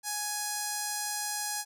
5% pulse tone with notch filter, 834 Hz, G#5, 7 cents sharp, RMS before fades -34 dBFS, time 0.03-1.65 s, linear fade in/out 50 ms, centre 2900 Hz, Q 1, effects none

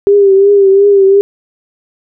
sine tone with vibrato, 396.4 Hz, G4, 19 cents sharp, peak -3 dBFS, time 0.07-1.21 s, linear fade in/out 0 ms, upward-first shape triangle, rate 2.8 Hz, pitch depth 57 cents each way, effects none

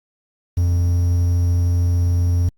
triangle tone with quantisation, 87.31 Hz, F2, in tune, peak -12 dBFS, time 0.57-2.49 s, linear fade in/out 5 ms, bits 7, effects Opus 48 kbps

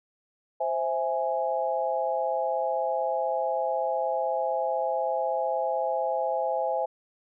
sine chord, C augmented, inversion none, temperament equal, 523.3 / 659.3 / 830.6 Hz, C5 / E5 / G#5, 0 / 0 / 0 cents, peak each -29 dBFS, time 0.6-6.86 s, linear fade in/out 10 ms, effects none

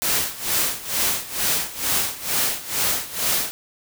white noise with tremolo, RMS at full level -20 dBFS, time 0.02-3.51 s, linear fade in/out 0 ms, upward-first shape sine, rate 2.2 Hz, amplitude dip 85%, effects none

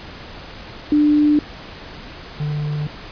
sine / triangle tone pair in turn, 297.4 / 148.7 Hz, D4 / D3, +22 / +22 cents, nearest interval octave, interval 1200 cents, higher first, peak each -11 / -18 dBFS, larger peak first, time 0.92-1.39 / 2.4-2.87 s, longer neither, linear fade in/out 2 ms, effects pink hiss -36 dBFS RMS until 3.11 s + resampled to 11025 Hz

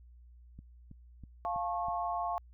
click train, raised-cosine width 5 ms, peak -36 dBFS, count 5, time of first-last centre 0.59-1.884 s, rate 3.09 Hz
sine chord, F augmented, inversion none, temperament just, 698.5 / 873.1 / 1091.3 Hz, F5 / A5 / C#6, 0 / -14 / -27 cents, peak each -34 / -38 / -37 dBFS, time 1.45-2.38 s, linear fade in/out 0 ms
effects added 60 Hz sine -53 dBFS peak until 2.53 s

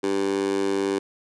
15% pulse tone with high-pass filter, 98 Hz, G2, in tune, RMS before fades -24 dBFS, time 0.03-0.99 s, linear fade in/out 10 ms, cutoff 360 Hz, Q 3.3, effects resampled to 22050 Hz

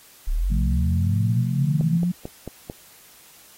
sine linear sweep, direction up, 30.89 to 180.7 Hz, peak -19 dBFS, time 0.27-2.12 s, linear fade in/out 10 ms
sine chord, F major, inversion second, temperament equal, 130.81 / 174.61 / 220 Hz, C3 / F3 / A3, 0 / 0 / 0 cents, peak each -28 / -26 / -30 dBFS, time 0.5-1.98 s, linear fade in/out 10 ms
click train, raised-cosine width 2 ms, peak -18 dBFS, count 5, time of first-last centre 1.81-2.699 s, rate 4.5 Hz
effects white hiss -50 dBFS RMS until 3.57 s + AAC 48 kbps

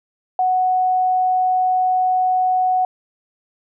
sine tone, 740 Hz, F#5, in tune, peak -14 dBFS, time 0.39-2.85 s, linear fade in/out 2 ms, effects none

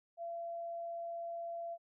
sine tone, 679 Hz, F5, 49 cents flat, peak -39 dBFS, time 0.17-1.78 s, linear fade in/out 50 ms, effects none

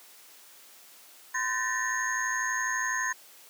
sine tone cluster, 1023 / 1525 / 1778 / 1890 / 6510 Hz, C6 / G6 / A6 / A#6 / G#8, -39 / -48 / +18 / +23 / -36 cents, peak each -33 / -38 / -30 / -36 / -35 dBFS, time 1.34-3.13 s, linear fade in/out 10 ms, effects white hiss -53 dBFS RMS until 3.49 s + high-pass 300 Hz 12 dB/octave

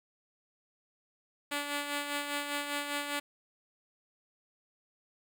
5% pulse tone with tremolo, 288.8 Hz, D4, 29 cents flat, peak -20 dBFS, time 1.51-3.2 s, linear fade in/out 10 ms, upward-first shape sine, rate 5 Hz, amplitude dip 50%, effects none

